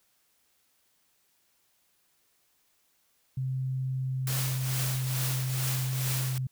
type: tone with pitch glide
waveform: sine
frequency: 130.81 to 129.76 Hz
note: C3 to C3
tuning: 0 to -14 cents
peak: -28 dBFS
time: 3.37-6.47 s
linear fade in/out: 5 ms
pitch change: -14 cents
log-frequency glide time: 3.95-5.07 s
type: noise with tremolo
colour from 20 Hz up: white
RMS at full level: -32 dBFS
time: 4.27-6.38 s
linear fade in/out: 2 ms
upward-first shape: triangle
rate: 2.3 Hz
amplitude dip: 65%
effects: white hiss -70 dBFS RMS until 6.51 s